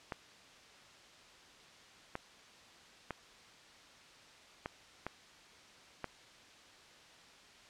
clicks, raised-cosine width 0.5 ms, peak -23 dBFS, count 6, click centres 0.122 / 2.154 / 3.107 / 4.659 / 5.066 / 6.043 s, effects white hiss -58 dBFS RMS until 7.69 s + low-pass 5000 Hz 12 dB/octave

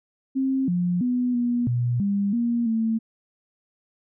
sine tone with pitch steps, 266.1 / 177 / 247.7 / 241.2 / 121.3 / 200.5 / 236.2 / 224.2 Hz, C4 / F3 / B3 / B3 / B2 / G3 / A#3 / A3, +29 / +23 / +5 / -41 / -31 / +39 / +23 / +33 cents, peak -20 dBFS, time 0.35-2.99 s, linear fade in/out 20 ms, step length 330 ms, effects none

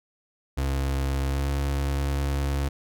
35% pulse tone with pitch glide, 67.9 to 69.65 Hz, C#2 to C#2, -35 to +9 cents, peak -22 dBFS, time 0.57-2.69 s, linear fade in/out 10 ms, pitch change +44 cents, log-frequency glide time 1.25-1.51 s, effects none

